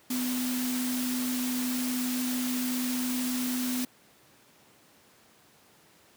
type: tone in noise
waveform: sine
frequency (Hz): 250.9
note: B3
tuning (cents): +28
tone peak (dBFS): -28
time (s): 0.1-3.85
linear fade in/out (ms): 5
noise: white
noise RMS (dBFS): -35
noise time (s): 0.1-3.85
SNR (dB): +4
effects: pink hiss -59 dBFS RMS until 6.16 s + high-pass 150 Hz 12 dB/octave